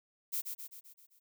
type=noise with echo; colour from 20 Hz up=violet; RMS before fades=-35 dBFS; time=0.32-0.42 s; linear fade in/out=20 ms; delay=130 ms; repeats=6; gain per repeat=-5 dB; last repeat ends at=1.2 s; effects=none